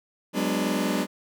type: chord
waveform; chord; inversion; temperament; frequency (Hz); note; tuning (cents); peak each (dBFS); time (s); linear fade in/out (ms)
sawtooth; G# half-diminished seventh; third; just; 186.89 / 207.7 / 249.2 / 299; F#3 / G#3 / B3 / D4; +18 / 0 / +16 / +31; -25; 0.33-1.07; 50
effects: none